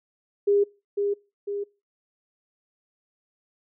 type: tone with echo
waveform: sine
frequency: 405.2 Hz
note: G#4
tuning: 43 cents flat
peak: -17 dBFS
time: 0.47-0.64 s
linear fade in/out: 10 ms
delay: 500 ms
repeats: 2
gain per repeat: -5 dB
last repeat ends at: 1.64 s
effects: noise-tail reverb RT60 0.3 s tail -24 dB re dry